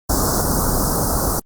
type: band-stop noise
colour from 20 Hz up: pink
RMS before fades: -18 dBFS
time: 0.09-1.4 s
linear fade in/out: 10 ms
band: 1400 to 4900 Hz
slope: 48 dB/octave
effects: Opus 24 kbps